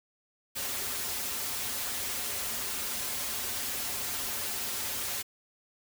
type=noise with comb filter; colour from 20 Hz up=white; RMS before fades=-34 dBFS; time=0.55-5.23 s; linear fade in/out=20 ms; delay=6.2 ms; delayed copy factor=-1; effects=none